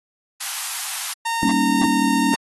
white high-pass noise, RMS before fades -27 dBFS, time 0.4-1.14 s, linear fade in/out 10 ms, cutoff 750 Hz, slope 48 dB/octave
sawtooth tone, 919 Hz, A#5, 25 cents flat, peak -17 dBFS, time 1.25-2.36 s, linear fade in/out 10 ms
sine chord, Eb dominant seventh, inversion first, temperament equal, 196 / 233.1 / 277.2 / 311.1 Hz, G3 / Bb3 / Db4 / Eb4, 0 / 0 / 0 / 0 cents, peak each -24 / -22 / -20 / -25 dBFS, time 1.43-2.34 s, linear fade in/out 0 ms
effects AAC 32 kbps

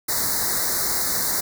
white band-stop noise, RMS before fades -23 dBFS, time 0.08-1.41 s, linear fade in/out 10 ms, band 2100 to 3900 Hz, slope 96 dB/octave, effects none

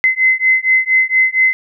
sine beating tone pair, 2049 / 2053.3 Hz, C7 / C7, -37 / -33 cents, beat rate 4.3 Hz, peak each -13 dBFS, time 0.04-1.53 s, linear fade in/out 0 ms, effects none

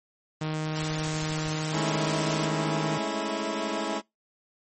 sawtooth tone, 155.56 Hz, D#3, in tune, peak -24 dBFS, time 0.41-2.98 s, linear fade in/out 5 ms
white noise, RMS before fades -34 dBFS, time 0.72-2.49 s, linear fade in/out 50 ms
brown noise bursts, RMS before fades -43 dBFS, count 9, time 0.81-1.485 s, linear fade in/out 5 ms, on 35 ms, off 45 ms
15% pulse chord, A major seventh, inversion third, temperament equal with one note detuned, 207.7 / 220 / 277.2 / 326.6 Hz, G#3 / A3 / C#4 / E4, 0 / 0 / 0 / -16 cents, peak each -28 / -29 / -28 / -25 dBFS, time 1.71-4.02 s, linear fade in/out 50 ms
effects noise-tail reverb RT60 0.2 s tail -25 dB re dry + MP3 32 kbps

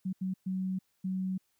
sine tone bursts at uneven times, 187.5 Hz, F#3, 23 cents sharp, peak -30 dBFS, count 4, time 0.05-0.13 / 0.21-0.34 / 0.46-0.79 / 1.04-1.38 s, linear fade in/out 10 ms, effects white hiss -75 dBFS RMS until 1.59 s

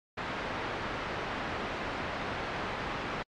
white low-pass noise, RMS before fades -36 dBFS, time 0.17-3.23 s, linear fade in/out 10 ms, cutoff 1600 Hz, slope 12 dB/octave, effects low-pass 5000 Hz 12 dB/octave + AAC 64 kbps

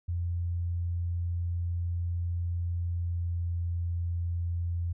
sine tone with pitch glide, 86.5 to 85.95 Hz, F2 to F2, -16 to -27 cents, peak -28 dBFS, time 0.08-4.93 s, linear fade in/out 10 ms, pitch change -11 cents, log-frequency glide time 2.85-3.49 s, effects none

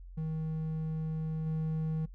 triangle tone with level steps, 158.2 Hz, D#3, 29 cents sharp, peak -30 / -28 dBFS, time 0.17-2.06 s, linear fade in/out 10 ms, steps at 1.46 s, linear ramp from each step 5 ms, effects noise-tail reverb RT60 0.1 s tail -21 dB re dry + added 44 Hz sine -45 dBFS peak until 2.14 s

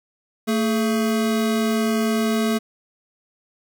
square tone pair together, 224.2 / 423.6 Hz, A3 / G#4, +33 / +34 cents, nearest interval major seventh, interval 1101 cents, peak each -20 / -26 dBFS, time 0.47-2.59 s, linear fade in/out 20 ms, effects none

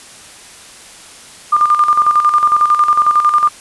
sine tone with tremolo, 1200 Hz, D6, 37 cents sharp, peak -6 dBFS, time 1.52-3.49 s, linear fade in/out 10 ms, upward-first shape square, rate 11 Hz, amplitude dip 60%, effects white hiss -37 dBFS RMS until 3.6 s + resampled to 24000 Hz

